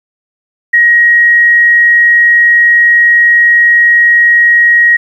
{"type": "tone", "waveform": "sine", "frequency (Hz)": 1890, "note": "A#6", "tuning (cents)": 23, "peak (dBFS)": -3, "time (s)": [0.73, 4.97], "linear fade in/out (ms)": 10, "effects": ["7-bit"]}